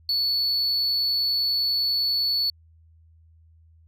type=tone; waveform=sine; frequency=4435 Hz; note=C#8; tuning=in tune; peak=-18 dBFS; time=0.09-2.5 s; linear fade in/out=2 ms; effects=tanh soft clip ceiling -20 dBFS + added 81 Hz sine -52 dBFS peak until 3.87 s